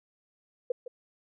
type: tone with echo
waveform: sine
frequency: 493.9 Hz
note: B4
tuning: in tune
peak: -24 dBFS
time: 0.7-0.72 s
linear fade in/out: 5 ms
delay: 160 ms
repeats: 1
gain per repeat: -12 dB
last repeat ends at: 0.88 s
effects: none